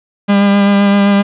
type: tone with vibrato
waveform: 45% pulse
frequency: 200.8 Hz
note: G3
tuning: 42 cents sharp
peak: -7 dBFS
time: 0.28-1.23 s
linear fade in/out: 20 ms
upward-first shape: sine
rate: 7.7 Hz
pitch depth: 16 cents each way
effects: resampled to 8000 Hz + 7-bit